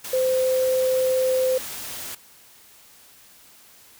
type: tone in noise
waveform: sine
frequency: 516 Hz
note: C5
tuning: 24 cents flat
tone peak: -18 dBFS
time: 0.13-1.58 s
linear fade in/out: 5 ms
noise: white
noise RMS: -34 dBFS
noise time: 0.04-2.15 s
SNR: +13 dB
effects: white hiss -51 dBFS RMS until 3.99 s